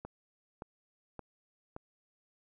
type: click train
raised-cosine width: 1 ms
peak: -28 dBFS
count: 4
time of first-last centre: 0.05-1.764 s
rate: 1.75 Hz
effects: none